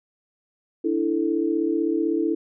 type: chord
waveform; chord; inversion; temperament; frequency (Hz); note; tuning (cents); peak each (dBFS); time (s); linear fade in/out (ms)
sine; D suspended second; none; equal; 293.7 / 329.6 / 440; D4 / E4 / A4; 0 / 0 / 0; -26 / -22 / -27; 0.84-2.35; 10
effects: none